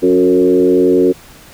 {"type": "tone with frequency modulation", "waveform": "sine", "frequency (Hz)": 365.7, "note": "F#4", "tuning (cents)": -20, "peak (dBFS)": -7, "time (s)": [0.02, 1.13], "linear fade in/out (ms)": 20, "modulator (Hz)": 89.7, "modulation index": 1.2, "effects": ["pink hiss -40 dBFS RMS until 1.53 s"]}